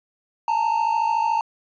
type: tone pair together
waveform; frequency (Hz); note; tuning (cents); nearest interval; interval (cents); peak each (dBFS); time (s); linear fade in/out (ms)
triangle; 861.3 / 915; A5 / A#5; -37 / -32; minor second; 105; -22 / -18; 0.48-1.41; 2
effects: resampled to 16000 Hz + 9-bit